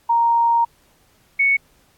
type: tone pair in turn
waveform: sine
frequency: 932.3 / 2217 Hz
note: A#5 / C#7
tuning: 0 / 0 cents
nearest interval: octave + minor third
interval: 1500 cents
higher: second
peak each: -13 dBFS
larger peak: neither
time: 0.09-0.65 / 1.39-1.57 s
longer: first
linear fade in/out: 10 ms
effects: pink hiss -58 dBFS RMS until 1.97 s + AAC 64 kbps